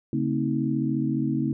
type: tone cluster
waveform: sine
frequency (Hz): 140.4 / 224.1 / 263.3 / 318.2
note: C#3 / A3 / C4 / D#4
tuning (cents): +22 / +32 / +11 / +39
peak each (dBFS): -28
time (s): 0.13-1.53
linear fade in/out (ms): 2
effects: none